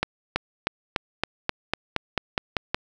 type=accelerating click train; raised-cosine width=0.3 ms; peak=-6 dBFS; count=12; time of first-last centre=0.03-2.745 s; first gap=330 ms; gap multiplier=0.94; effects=none